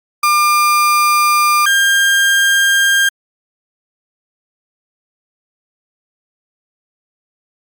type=tone pair in turn; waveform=35% pulse; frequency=1200 / 1601.8 Hz; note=D6 / G6; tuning=+37 / +37 cents; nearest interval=perfect fourth; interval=500 cents; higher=second; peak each=-8 dBFS; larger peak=neither; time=0.23-1.66 / 1.66-3.09 s; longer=neither; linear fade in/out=5 ms; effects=Opus 48 kbps